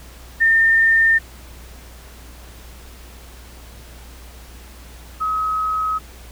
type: tone pair in turn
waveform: sine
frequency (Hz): 1811 / 1274.3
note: A6 / D#6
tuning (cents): +49 / +41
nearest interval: tritone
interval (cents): 608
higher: first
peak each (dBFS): -11 / -18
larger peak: first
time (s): 0.4-1.19 / 5.2-5.99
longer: neither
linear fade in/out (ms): 20
effects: added 60 Hz sine -39 dBFS peak until 6.31 s + pink hiss -44 dBFS RMS until 6.31 s